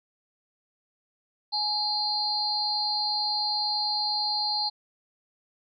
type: tone cluster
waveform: sine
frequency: 839 / 4180 / 4609 Hz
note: G#5 / C8 / D8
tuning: +17 / -2 / -33 cents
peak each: -31 / -27 / -31 dBFS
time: 1.52-4.7 s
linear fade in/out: 20 ms
effects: none